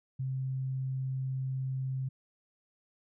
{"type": "tone", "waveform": "sine", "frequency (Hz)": 131.8, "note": "C3", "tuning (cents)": 13, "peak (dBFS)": -31, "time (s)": [0.19, 2.09], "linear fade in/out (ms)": 10, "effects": []}